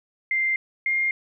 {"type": "tone pair in turn", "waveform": "sine", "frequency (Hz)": [2093, 2120], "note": ["C7", "C7"], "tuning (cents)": [0, 22], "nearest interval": "unison", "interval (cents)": 22, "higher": "second", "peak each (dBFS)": -20, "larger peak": "neither", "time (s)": [[0.31, 0.56], [0.86, 1.11]], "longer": "neither", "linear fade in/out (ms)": 2, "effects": []}